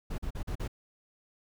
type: noise bursts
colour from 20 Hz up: brown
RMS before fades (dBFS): -34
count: 5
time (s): 0.1-0.679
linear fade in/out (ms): 10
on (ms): 83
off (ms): 41
effects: none